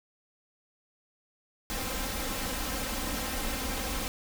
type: noise with comb filter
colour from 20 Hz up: pink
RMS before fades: -33 dBFS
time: 1.7-4.08 s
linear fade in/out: 0 ms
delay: 3.8 ms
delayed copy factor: +0.7
effects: none